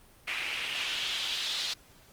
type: noise with band-pass filter sweep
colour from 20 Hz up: pink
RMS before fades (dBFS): -33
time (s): 0.27-1.74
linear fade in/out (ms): 10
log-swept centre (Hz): 2400 to 4000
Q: 3
effects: pink hiss -58 dBFS RMS until 2.12 s + Opus 32 kbps